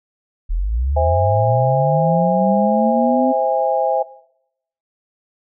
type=linear sweep; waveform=sine; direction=up; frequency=36.71 to 262 Hz; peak=-16 dBFS; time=0.49-3.33 s; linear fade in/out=20 ms
type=chord; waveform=sine; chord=C augmented; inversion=none; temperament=just; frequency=523.3 / 654.1 / 817.6 Hz; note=C5 / E5 / G#5; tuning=0 / -14 / -27 cents; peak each=-19 dBFS; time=0.96-4.03 s; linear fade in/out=10 ms
effects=noise-tail reverb RT60 0.8 s tail -19 dB re dry